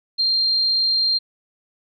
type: tone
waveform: sine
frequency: 4186 Hz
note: C8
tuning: in tune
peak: -16 dBFS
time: 0.18-1.19 s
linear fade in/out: 20 ms
effects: none